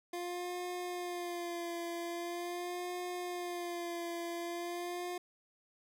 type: tone with vibrato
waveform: 25% pulse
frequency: 349.3 Hz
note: F4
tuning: in tune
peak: -34 dBFS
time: 0.13-5.18 s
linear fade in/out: 5 ms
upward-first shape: sine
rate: 0.43 Hz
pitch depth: 41 cents each way
effects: none